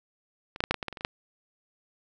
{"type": "clicks", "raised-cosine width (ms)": 0.3, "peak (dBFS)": [-23, -10, -9, -7, -14, -16, -16, -23, -24, -24, -8], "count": 11, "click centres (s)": [0.561, 0.605, 0.639, 0.71, 0.743, 0.828, 0.883, 0.927, 0.972, 1.009, 1.049], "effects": []}